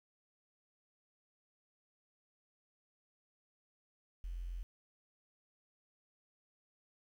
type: tone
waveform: sine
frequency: 43.65 Hz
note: F1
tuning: in tune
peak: -39 dBFS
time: 4.24-4.63 s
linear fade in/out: 0 ms
effects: 11-bit